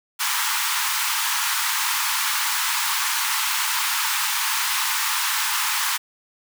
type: high-pass noise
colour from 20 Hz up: pink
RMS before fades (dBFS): -23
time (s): 0.19-5.98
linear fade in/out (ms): 20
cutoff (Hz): 860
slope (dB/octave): 96
effects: none